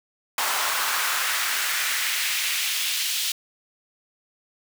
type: noise with high-pass filter sweep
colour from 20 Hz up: pink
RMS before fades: -25 dBFS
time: 0.38-3.32 s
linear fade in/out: 2 ms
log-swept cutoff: 950 to 3400 Hz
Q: 1.5
effects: none